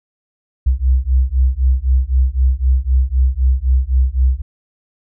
sine beating tone pair, 62.6 / 66.5 Hz, B1 / C2, +24 / +29 cents, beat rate 3.9 Hz, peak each -14 dBFS, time 0.66-4.42 s, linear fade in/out 10 ms, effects none

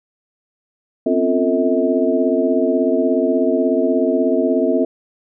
sine tone cluster, 254.7 / 271.2 / 349.1 / 446.8 / 641 Hz, C4 / C#4 / F4 / A4 / E5, -46 / -38 / -1 / +27 / -49 cents, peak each -20 dBFS, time 1.06-4.85 s, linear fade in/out 5 ms, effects none

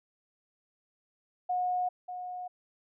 sine tone with echo, 725 Hz, F#5, 35 cents flat, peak -27 dBFS, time 1.49-1.89 s, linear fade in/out 10 ms, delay 590 ms, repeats 1, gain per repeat -9 dB, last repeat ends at 2.48 s, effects none

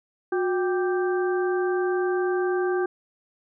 harmonic tone with a mistuned harmonic, 392 Hz, G4, in tune, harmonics 1 / 2 / 3 / 4, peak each -22 / -32 / -36 / -33 dBFS, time 0.32-2.86 s, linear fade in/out 5 ms, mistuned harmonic 1, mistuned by -130 cents, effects none

